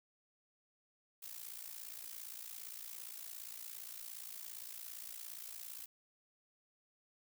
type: noise with amplitude modulation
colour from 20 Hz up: blue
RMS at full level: -45 dBFS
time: 1.22-5.86 s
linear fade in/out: 10 ms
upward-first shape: sine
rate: 57.4 Hz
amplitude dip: 80%
effects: none